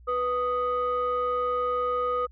sine tone pair together, 493.9 / 1244.5 Hz, B4 / D#6, 0 / 0 cents, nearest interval octave + major third, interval 1600 cents, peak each -26 / -25 dBFS, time 0.07-2.27 s, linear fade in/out 20 ms, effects tanh soft clip ceiling -19 dBFS + added 60 Hz sine -48 dBFS peak until 2.31 s

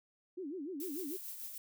sine tone with vibrato, 324.3 Hz, E4, 28 cents flat, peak -39 dBFS, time 0.37-1.17 s, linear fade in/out 10 ms, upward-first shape sine, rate 6.7 Hz, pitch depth 290 cents each way
violet noise with tremolo, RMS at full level -43 dBFS, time 0.8-1.58 s, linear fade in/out 2 ms, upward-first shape triangle, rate 6.6 Hz, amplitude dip 50%
effects none

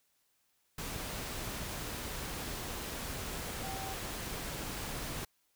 sine tone in noise, 772 Hz, G5, 27 cents flat, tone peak -42 dBFS, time 3.63-3.94 s, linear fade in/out 5 ms, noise pink, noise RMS -40 dBFS, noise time 0.78-5.25 s, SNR -5 dB, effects white hiss -75 dBFS RMS until 5.55 s

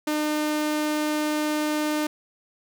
sawtooth tone, 302.8 Hz, D#4, 47 cents flat, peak -19 dBFS, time 0.07-2.07 s, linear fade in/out 5 ms, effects none

